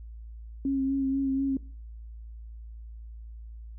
sine tone with vibrato, 270.5 Hz, C#4, 42 cents flat, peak -24 dBFS, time 0.65-1.57 s, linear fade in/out 2 ms, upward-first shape sine, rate 4.1 Hz, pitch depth 23 cents each way, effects noise-tail reverb RT60 0.4 s tail -20 dB re dry + added 56 Hz sine -40 dBFS peak until 3.78 s

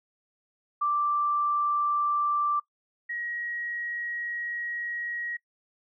sine tone pair in turn, 1174.7 / 1898.2 Hz, D6 / A#6, 0 / +31 cents, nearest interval minor sixth, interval 831 cents, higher second, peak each -23 / -31 dBFS, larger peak first, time 0.81-2.6 / 3.09-5.37 s, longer second, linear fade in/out 10 ms, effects noise-tail reverb RT60 0.1 s tail -21 dB re dry

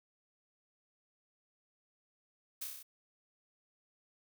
blue noise with echo, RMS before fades -40 dBFS, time 2.61-2.65 s, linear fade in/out 10 ms, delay 30 ms, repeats 6, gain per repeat -2 dB, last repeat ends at 2.83 s, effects none

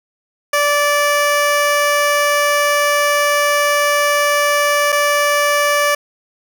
15% pulse tone with dropouts, 582 Hz, D5, 16 cents flat, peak -6 dBFS, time 0.53-5.95 s, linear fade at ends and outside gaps 5 ms, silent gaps 4.922-4.925 s, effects none

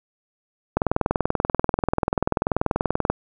click train, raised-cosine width 1 ms, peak -5 dBFS, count 49, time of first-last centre 0.77-3.1 s, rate 20.6 Hz, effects none

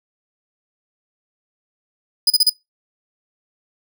40% pulse tone bursts, 4978 Hz, D#8, in tune, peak -9 dBFS, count 4, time 2.27-2.497 s, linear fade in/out 5 ms, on 32 ms, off 33 ms, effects noise-tail reverb RT60 0.2 s tail -23 dB re dry

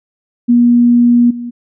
sine tone with level steps, 240 Hz, B3, 49 cents flat, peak -5 / -20 dBFS, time 0.48-1.51 s, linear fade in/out 20 ms, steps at 1.3 s, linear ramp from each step 10 ms, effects none

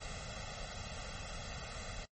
pink noise with comb filter, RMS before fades -44 dBFS, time 0-2.06 s, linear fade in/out 20 ms, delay 1.5 ms, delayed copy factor +1, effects noise-tail reverb RT60 0.1 s tail -23 dB re dry + MP3 32 kbps

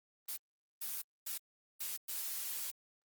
blue noise bursts at uneven times, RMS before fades -40 dBFS, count 5, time 0.28-0.37 / 0.81-1.02 / 1.26-1.38 / 1.8-1.97 / 2.08-2.71 s, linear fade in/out 10 ms, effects Opus 24 kbps

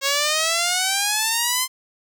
5% pulse exponential sweep, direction up, 543 to 1046.5 Hz, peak -7 dBFS, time 0.01-1.68 s, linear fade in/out 50 ms, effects none

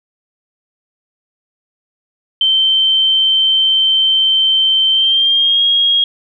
sine tone with pitch glide, 3109 to 3273 Hz, G7 to G#7, -15 to -26 cents, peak -9 dBFS, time 2.41-6.04 s, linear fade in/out 2 ms, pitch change +89 cents, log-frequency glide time 4.91-5.63 s, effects none

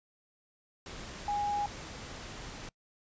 sine tone in noise, 822 Hz, G#5, 18 cents flat, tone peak -29 dBFS, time 1.28-1.66 s, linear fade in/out 2 ms, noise pink, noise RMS -44 dBFS, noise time 0.86-2.69 s, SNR +12 dB, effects noise-tail reverb RT60 0.1 s tail -25 dB re dry + resampled to 16000 Hz

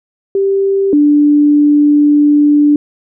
sine tone pair in turn, 392 / 293.7 Hz, G4 / D4, 0 / 0 cents, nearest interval perfect fourth, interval 500 cents, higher first, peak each -9 / -5 dBFS, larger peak second, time 0.35-0.93 / 0.93-2.76 s, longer second, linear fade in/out 2 ms, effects none

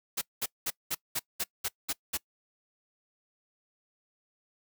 white noise bursts, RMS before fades -31 dBFS, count 9, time 0.17-2.175 s, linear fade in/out 10 ms, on 45 ms, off 200 ms, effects noise-tail reverb RT60 0.1 s tail -23 dB re dry

